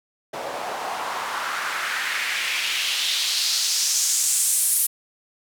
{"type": "noise with band-pass filter sweep", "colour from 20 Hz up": "white", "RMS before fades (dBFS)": -24, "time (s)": [0.33, 4.87], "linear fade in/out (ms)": 10, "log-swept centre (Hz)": [580, 11000], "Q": 2.1, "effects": []}